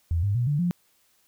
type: tone with pitch steps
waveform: sine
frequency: 83.8 / 100.81 / 121.28 / 145.9 / 175.53 Hz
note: E2 / G2 / B2 / D3 / F3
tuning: +29 / +49 / -31 / -11 / +9 cents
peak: -21 dBFS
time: 0.11-0.71 s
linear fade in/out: 0 ms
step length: 120 ms
effects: white hiss -65 dBFS RMS until 1.27 s